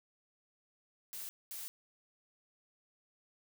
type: noise bursts at uneven times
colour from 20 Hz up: blue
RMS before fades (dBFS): -44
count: 2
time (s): 1.13-1.29 / 1.51-1.68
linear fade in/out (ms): 0
effects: none